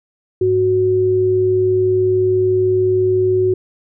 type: tone pair together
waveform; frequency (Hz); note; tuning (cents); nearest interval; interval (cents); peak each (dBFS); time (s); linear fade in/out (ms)
sine; 103.83 / 370; G#2 / F#4; 0 / 0; octave + minor seventh; 2200; -22 / -12; 0.41-3.54; 5
effects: none